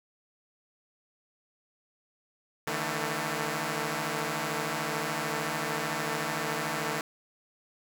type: tone cluster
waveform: 5% pulse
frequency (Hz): 148.8 / 162.3 / 224.5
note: D3 / E3 / A3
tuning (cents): +23 / -27 / +35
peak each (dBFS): -23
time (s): 2.67-7.01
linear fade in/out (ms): 2
effects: none